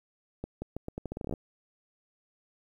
accelerating click train, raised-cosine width 2 ms, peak -22 dBFS, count 15, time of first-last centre 0.44-1.338 s, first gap 180 ms, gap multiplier 0.81, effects 10-bit

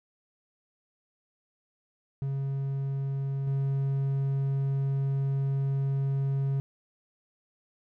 triangle tone with level steps, 137 Hz, C#3, 20 cents flat, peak -26 / -23 dBFS, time 2.22-6.6 s, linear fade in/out 0 ms, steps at 3.47 s, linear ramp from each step 2 ms, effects none

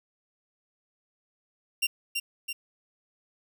sawtooth tone with echo, 2772 Hz, F7, 14 cents flat, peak -20 dBFS, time 1.82-1.87 s, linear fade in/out 10 ms, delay 330 ms, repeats 2, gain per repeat -4 dB, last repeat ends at 2.53 s, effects none

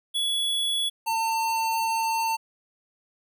square tone pair in turn, 3387 / 900.7 Hz, G#7 / A5, +33 / +40 cents, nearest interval octave + major seventh, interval 2293 cents, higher first, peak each -24 dBFS, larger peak neither, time 0.14-0.9 / 1.06-2.37 s, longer second, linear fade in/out 20 ms, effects none

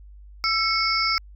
sine tone cluster, 1332 / 2191 / 4775 / 5280 Hz, E6 / C#7 / D8 / E8, +18 / -21 / +28 / +2 cents, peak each -25 / -25 / -27 / -25 dBFS, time 0.44-1.18 s, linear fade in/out 0 ms, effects added 50 Hz sine -42 dBFS peak until 1.35 s

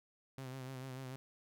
sawtooth tone with vibrato, 130.81 Hz, C3, in tune, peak -40 dBFS, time 0.38-1.16 s, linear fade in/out 0 ms, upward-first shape sine, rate 6.8 Hz, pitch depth 46 cents each way, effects none

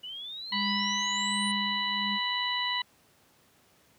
sine exponential sweep, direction up, 2910 to 9397 Hz, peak -37 dBFS, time 0.03-1.52 s, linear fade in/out 10 ms
sine tone with tremolo, 203 Hz, G#3, 39 cents flat, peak -30 dBFS, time 0.51-2.19 s, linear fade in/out 50 ms, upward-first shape triangle, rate 1.3 Hz, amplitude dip 85%
harmonic tone, 987.8 Hz, B5, in tune, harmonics 1 / 2 / 3 / 4, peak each -33 / -33 / -33 / -33 dBFS, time 0.52-2.82 s, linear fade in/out 5 ms
effects pink hiss -63 dBFS RMS until 3.98 s + high-pass 100 Hz 12 dB/octave

